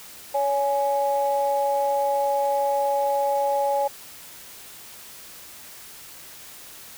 sine tone pair together, 562 / 834.3 Hz, C#5 / G#5, +24 / +8 cents, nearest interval perfect fifth, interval 684 cents, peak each -22 dBFS, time 0.34-3.88 s, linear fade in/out 10 ms, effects tanh soft clip ceiling -12 dBFS + white hiss -43 dBFS RMS until 6.97 s

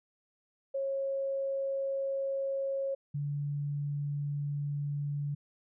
sine tone pair in turn, 545 / 144.35 Hz, C#5 / D3, -29 / -30 cents, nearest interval octave + major seventh, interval 2301 cents, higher first, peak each -30 / -31 dBFS, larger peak first, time 0.74-2.95 / 3.14-5.35 s, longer neither, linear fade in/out 10 ms, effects none

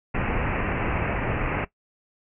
pink low-pass noise, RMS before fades -26 dBFS, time 0.14-1.65 s, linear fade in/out 10 ms, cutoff 2700 Hz, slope 96 dB/octave, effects noise-tail reverb RT60 0.1 s tail -17 dB re dry

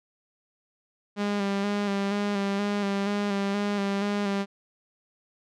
sawtooth tone with vibrato, 201.4 Hz, G3, 47 cents sharp, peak -21 dBFS, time 1.16-4.46 s, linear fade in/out 50 ms, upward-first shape square, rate 2.1 Hz, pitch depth 26 cents each way, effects low-pass 5000 Hz 12 dB/octave

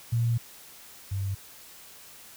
sine tone pair in turn, 117.1 / 97.76 Hz, A#2 / G2, +8 / -4 cents, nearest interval minor third, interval 312 cents, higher first, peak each -22 / -27 dBFS, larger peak first, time 0.12-0.38 / 1.11-1.35 s, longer first, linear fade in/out 10 ms, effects white hiss -49 dBFS RMS until 2.36 s

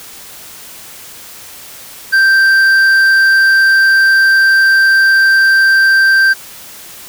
triangle tone with hard clipping, 1568 Hz, G6, in tune, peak -7 dBFS, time 2.12-6.34 s, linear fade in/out 20 ms, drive 8 dB, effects white hiss -33 dBFS RMS until 7.08 s

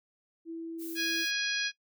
sine tone, 329.6 Hz, E4, in tune, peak -36 dBFS, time 0.45-1.26 s, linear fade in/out 50 ms
violet noise, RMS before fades -44 dBFS, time 0.78-1.32 s, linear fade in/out 50 ms
harmonic tone, 827 Hz, G#5, 8 cents flat, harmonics 2 / 3 / 4 / 5 / 6 / 7, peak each -33 / -35 / -36 / -37 / -38 / -38 dBFS, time 0.95-1.72 s, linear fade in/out 50 ms
effects noise-tail reverb RT60 0.1 s tail -19 dB re dry

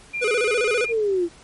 sine tone with pitch glide, 2391 to 2413 Hz, D7 to D7, +30 to +46 cents, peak -24 dBFS, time 0.13-0.93 s, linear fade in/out 20 ms, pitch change +16 cents, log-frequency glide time 0.36-0.55 s
square tone with vibrato, 455.6 Hz, A#4, 40 cents flat, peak -20 dBFS, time 0.21-0.86 s, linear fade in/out 20 ms, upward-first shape square, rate 15 Hz, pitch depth 130 cents each way
sine linear sweep, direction down, 473 to 330.2 Hz, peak -18 dBFS, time 0.88-1.29 s, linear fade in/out 50 ms
effects pink hiss -48 dBFS RMS until 1.43 s + MP3 48 kbps

